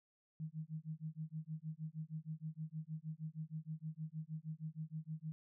sine tone with tremolo, 157.2 Hz, D#3, 18 cents sharp, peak -39 dBFS, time 0.4-5.32 s, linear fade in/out 0 ms, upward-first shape sine, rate 6.4 Hz, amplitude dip 100%, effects none

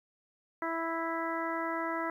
harmonic tone, 329.6 Hz, E4, in tune, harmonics 1 / 2 / 3 / 4 / 5 / 6, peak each -37 / -38 / -37 / -38 / -42 / -41 dBFS, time 0.62-2.1 s, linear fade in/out 2 ms, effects 11-bit

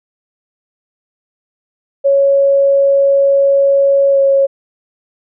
sine tone with pitch glide, 554.4 to 548.7 Hz, C#5 to C#5, 0 to -18 cents, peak -7 dBFS, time 2.04-4.47 s, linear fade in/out 20 ms, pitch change -18 cents, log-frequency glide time 4.11-4.18 s, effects none

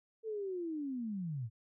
sine linear sweep, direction down, 452.1 to 103.83 Hz, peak -36 dBFS, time 0.23-1.5 s, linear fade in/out 50 ms, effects none

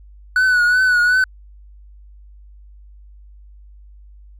triangle tone with vibrato, 1480 Hz, F#6, in tune, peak -10 dBFS, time 0.36-1.24 s, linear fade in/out 2 ms, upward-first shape triangle, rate 2.7 Hz, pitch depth 56 cents each way, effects added 50 Hz sine -40 dBFS peak until 4.39 s

